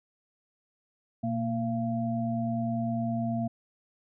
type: tone cluster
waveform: sine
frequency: 120.7 / 230.3 / 684 Hz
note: B2 / A#3 / F5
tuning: -39 / -21 / -36 cents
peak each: -33 / -29 / -34 dBFS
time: 1.23-3.48 s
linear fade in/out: 10 ms
effects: none